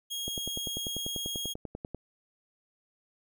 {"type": "tone", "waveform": "sawtooth", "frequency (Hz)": 3274, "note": "G#7", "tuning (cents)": -25, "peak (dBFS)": -30, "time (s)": [0.1, 1.54], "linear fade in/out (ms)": 20}
{"type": "click train", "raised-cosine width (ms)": 2, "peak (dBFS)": -24, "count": 18, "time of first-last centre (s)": [0.28, 1.947], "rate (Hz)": 10.2}
{"effects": []}